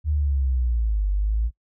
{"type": "linear two-way sweep", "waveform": "sine", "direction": "down then up", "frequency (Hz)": [77.4, 48.3, 57.2], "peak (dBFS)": -19, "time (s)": [0.04, 1.51], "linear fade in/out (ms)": 50, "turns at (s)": 1.1, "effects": ["noise-tail reverb RT60 0.1 s tail -23 dB re dry"]}